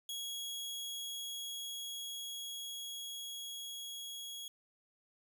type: tone with level ramp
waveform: sawtooth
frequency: 3322 Hz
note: G#7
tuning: in tune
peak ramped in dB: -36 to -40 dBFS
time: 0.09-4.48 s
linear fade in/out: 2 ms
effects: 13-bit